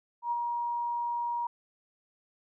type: tone with ADSR envelope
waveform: sine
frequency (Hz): 950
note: A#5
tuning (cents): +33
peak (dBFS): -26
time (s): 0.22-1.47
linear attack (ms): 93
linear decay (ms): 32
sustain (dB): -3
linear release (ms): 4
effects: none